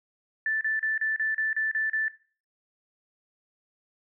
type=tone bursts; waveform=sine; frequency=1760 Hz; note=A6; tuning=in tune; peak=-24 dBFS; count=9; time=0.46-2.082 s; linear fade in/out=2 ms; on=150 ms; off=34 ms; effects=noise-tail reverb RT60 0.4 s tail -17 dB re dry